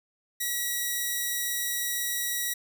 5% pulse tone, 1926 Hz, B6, 44 cents flat, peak -17 dBFS, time 0.4-2.54 s, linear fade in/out 10 ms, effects none

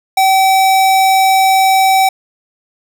square tone, 767 Hz, G5, 38 cents flat, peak -8 dBFS, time 0.17-2.09 s, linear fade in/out 5 ms, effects none

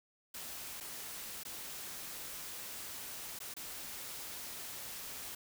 white noise with dropouts, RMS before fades -45 dBFS, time 0.34-5.35 s, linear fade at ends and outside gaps 5 ms, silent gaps 0.803-0.807 / 1.435-1.45 / 3.39-3.402 / 3.54-3.565 s, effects none

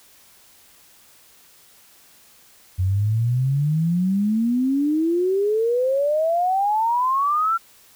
sine exponential sweep, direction up, 90 to 1374 Hz, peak -17 dBFS, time 2.78-7.58 s, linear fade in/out 20 ms, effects white hiss -52 dBFS RMS until 7.95 s

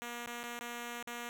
5% pulse tone with dropouts, 238.7 Hz, A#3, 41 cents sharp, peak -29 dBFS, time 0.02-1.29 s, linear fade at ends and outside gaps 0 ms, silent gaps 0.262-0.272 / 0.432-0.439 / 0.591-0.61 / 1.026-1.073 s, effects 10-bit

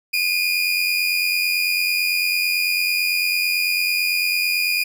30% pulse tone pair together, 2420 / 2509 Hz, D#7 / D#7, -49 / +14 cents, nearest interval minor second, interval 63 cents, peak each -17 / -21 dBFS, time 0.13-4.84 s, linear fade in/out 10 ms, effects none

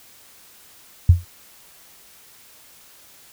sine tone with exponential decay, 87.31 Hz, F2, in tune, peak -4 dBFS, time 1.09-1.25 s, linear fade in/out 5 ms, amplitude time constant 33 ms, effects white hiss -49 dBFS RMS until 3.32 s

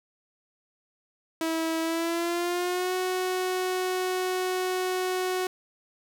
sawtooth tone with pitch glide, 324.9 to 368.9 Hz, E4 to F#4, -25 to -5 cents, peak -22 dBFS, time 1.41-5.47 s, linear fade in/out 2 ms, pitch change +220 cents, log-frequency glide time 1.81-2.94 s, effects none

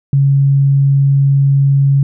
sine tone, 138.59 Hz, C#3, in tune, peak -7 dBFS, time 0.13-2.03 s, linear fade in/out 2 ms, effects none

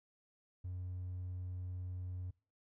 triangle tone, 91 Hz, F#2, 28 cents flat, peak -37 dBFS, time 0.64-2.31 s, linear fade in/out 10 ms, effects noise-tail reverb RT60 0.4 s tail -26 dB re dry + tanh soft clip ceiling -35 dBFS

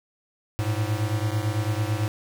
square beating tone pair, 103.83 / 112.83 Hz, G#2 / A2, 0 / +44 cents, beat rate 9 Hz, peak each -26 / -28 dBFS, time 0.59-2.08 s, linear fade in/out 0 ms, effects none

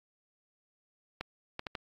clicks, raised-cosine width 0.3 ms, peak -20 dBFS, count 4, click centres 1.21 / 1.594 / 1.668 / 1.752 s, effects AAC 48 kbps

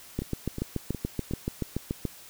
two click trains, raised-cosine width 3 ms, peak -20 / -15 dBFS, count 4 / 14, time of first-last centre 0.22-1.311 / 0.19-2.052 s, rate 2.75 / 6.98 Hz, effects white hiss -49 dBFS RMS until 2.29 s

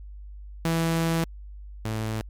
sawtooth tone pair in turn, 164.81 / 110 Hz, E3 / A2, 0 / 0 cents, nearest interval perfect fifth, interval 700 cents, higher first, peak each -18 / -23 dBFS, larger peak first, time 0.65-1.24 / 1.85-2.21 s, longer first, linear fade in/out 0 ms, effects added 50 Hz sine -38 dBFS peak until 2.29 s + MP3 96 kbps

